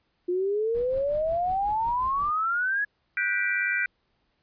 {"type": "exponential sweep", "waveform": "sine", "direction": "up", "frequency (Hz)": [350.2, 1697], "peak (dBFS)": -23, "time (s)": [0.28, 2.85], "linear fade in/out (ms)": 10}
{"type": "noise with tremolo", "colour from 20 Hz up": "brown", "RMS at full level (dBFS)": -40, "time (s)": [0.74, 2.31], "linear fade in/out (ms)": 10, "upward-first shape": "triangle", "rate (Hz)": 5.5, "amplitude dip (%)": 80}
{"type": "chord", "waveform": "sine", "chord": "G major seventh", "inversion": "third", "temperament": "just", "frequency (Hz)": [1470, 1568, 1960, 2352], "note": ["F#6", "G6", "B6", "D7"], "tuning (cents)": [-12, 0, -14, 2], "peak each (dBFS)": -29, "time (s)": [3.17, 3.86], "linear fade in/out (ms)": 2}
{"effects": ["pink hiss -72 dBFS RMS until 4.42 s", "resampled to 11025 Hz"]}